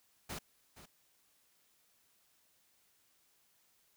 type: noise with echo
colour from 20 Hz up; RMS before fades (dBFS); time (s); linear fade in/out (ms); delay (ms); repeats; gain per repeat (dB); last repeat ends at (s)
pink; -43; 0.29-0.39; 10; 470; 1; -13; 0.86
effects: white hiss -72 dBFS RMS until 3.96 s